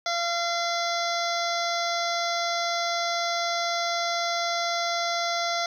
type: harmonic tone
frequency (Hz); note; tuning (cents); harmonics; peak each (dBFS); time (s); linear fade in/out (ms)
686; F5; -31; 1 / 2 / 3 / 5 / 6 / 7 / 8 / 9; -28 / -31 / -33 / -35 / -36 / -36 / -37 / -38; 0.06-5.66; 2
effects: 9-bit